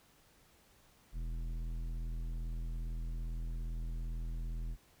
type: tone with tanh clipping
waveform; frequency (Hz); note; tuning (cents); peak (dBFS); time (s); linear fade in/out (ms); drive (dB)
sine; 41.2; E1; 0; -38; 1.12-4.77; 50; 12
effects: pink hiss -66 dBFS RMS until 5 s